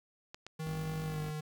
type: clicks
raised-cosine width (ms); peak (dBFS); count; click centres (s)
0.2; -28; 2; 0.345 / 0.466
type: tone with pitch glide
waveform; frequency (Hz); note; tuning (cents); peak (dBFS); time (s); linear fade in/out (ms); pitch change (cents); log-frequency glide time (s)
square; 157.9 to 152.96; D#3 to D#3; +26 to -29; -37; 0.59-1.41; 10; -55; 1.04-1.21
type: tone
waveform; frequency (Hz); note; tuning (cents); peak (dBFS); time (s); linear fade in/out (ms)
10% pulse; 48.97; G1; -1; -35; 0.65-1.31; 10
effects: 9-bit